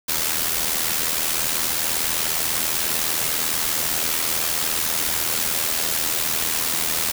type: noise with amplitude modulation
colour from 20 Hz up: white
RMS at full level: -20 dBFS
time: 0.08-7.12 s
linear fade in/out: 10 ms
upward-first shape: sine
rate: 80.1 Hz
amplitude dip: 60%
effects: none